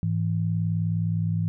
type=tone pair together; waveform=sine; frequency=105.29 / 164.81 Hz; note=G#2 / E3; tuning=+24 / 0 cents; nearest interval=minor sixth; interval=776 cents; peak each=-25 dBFS; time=0.03-1.48 s; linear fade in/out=0 ms; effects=none